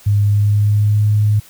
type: tone with pitch glide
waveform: sine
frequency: 102.5 to 105.26 Hz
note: G#2 to G#2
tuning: -22 to +24 cents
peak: -10 dBFS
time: 0.06-1.4 s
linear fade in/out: 10 ms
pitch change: +46 cents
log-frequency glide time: 0.22-1.07 s
effects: white hiss -44 dBFS RMS until 1.49 s